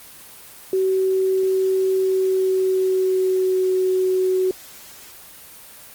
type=tone with pitch glide; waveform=sine; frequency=379 to 372.7 Hz; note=F#4 to F#4; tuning=+42 to +13 cents; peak=-16 dBFS; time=0.73-4.51 s; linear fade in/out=2 ms; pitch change=-29 cents; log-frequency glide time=1.92-3.7 s; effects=white hiss -42 dBFS RMS until 5.94 s + Opus 24 kbps